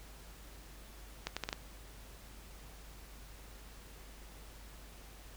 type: accelerating click train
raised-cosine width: 0.2 ms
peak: -18 dBFS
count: 5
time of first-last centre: 1.27-1.529 s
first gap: 96 ms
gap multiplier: 0.74
effects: added 50 Hz sine -52 dBFS peak until 5.36 s + pink hiss -56 dBFS RMS until 5.36 s